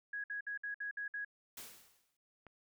sine tone bursts, 1661.2 Hz, G#6, in tune, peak -38 dBFS, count 7, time 0.13-1.248 s, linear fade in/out 5 ms, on 110 ms, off 58 ms
white noise with exponential decay, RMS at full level -46 dBFS, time 1.57-2.17 s, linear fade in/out 5 ms, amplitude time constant 130 ms
click, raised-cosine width 0.5 ms, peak -39 dBFS, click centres 2.467 s
effects none

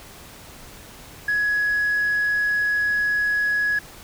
sine tone, 1677 Hz, G#6, 16 cents sharp, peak -17 dBFS, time 1.28-3.79 s, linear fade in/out 5 ms, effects tanh soft clip ceiling -16 dBFS + pink hiss -43 dBFS RMS until 4.03 s

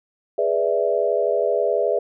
sine chord, E dominant seventh, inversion first, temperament equal, 415.3 / 493.9 / 587.3 / 659.3 Hz, G#4 / B4 / D5 / E5, 0 / 0 / 0 / 0 cents, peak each -23 dBFS, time 0.38-1.99 s, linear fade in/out 5 ms, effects none

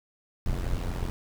brown noise with amplitude modulation, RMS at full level -26 dBFS, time 0.46-1.1 s, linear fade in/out 0 ms, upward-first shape sine, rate 88.2 Hz, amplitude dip 75%, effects none

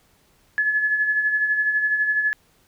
sine tone with tremolo, 1711 Hz, A6, 49 cents flat, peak -16 dBFS, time 0.58-2.33 s, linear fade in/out 0 ms, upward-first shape sine, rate 12 Hz, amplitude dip 50%, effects pink hiss -60 dBFS RMS until 2.67 s

